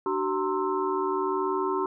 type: tone cluster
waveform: sine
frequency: 298.5 / 379.5 / 919 / 1053 / 1318 Hz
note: D4 / F#4 / A#5 / C6 / E6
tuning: +28 / +44 / -25 / +11 / -1 cents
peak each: -34 / -27 / -32 / -31 / -36 dBFS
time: 0.06-1.86 s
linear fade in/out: 2 ms
effects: none